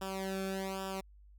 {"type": "tone with flanger", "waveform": "sawtooth", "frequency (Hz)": 191.9, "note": "G3", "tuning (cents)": -37, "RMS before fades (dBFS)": -38, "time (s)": [0.01, 1.01], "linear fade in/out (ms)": 10, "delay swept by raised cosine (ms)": [0.47, 1.02], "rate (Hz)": 1.2, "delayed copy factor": -0.95, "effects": ["added 50 Hz sine -55 dBFS peak until 1.38 s"]}